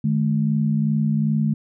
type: tone pair together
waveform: sine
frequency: 151.62 / 214.2 Hz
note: D#3 / A3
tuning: -44 / -46 cents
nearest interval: tritone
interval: 598 cents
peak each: -20 dBFS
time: 0.04-1.54 s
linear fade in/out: 5 ms
effects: none